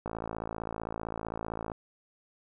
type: click train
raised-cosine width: 1 ms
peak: -21 dBFS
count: 93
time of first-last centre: 0.06-1.718 s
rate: 55.5 Hz
effects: none